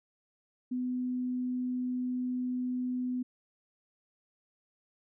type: tone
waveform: sine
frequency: 250.8 Hz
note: B3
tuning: 27 cents sharp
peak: -30 dBFS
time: 0.71-3.23 s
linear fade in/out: 10 ms
effects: none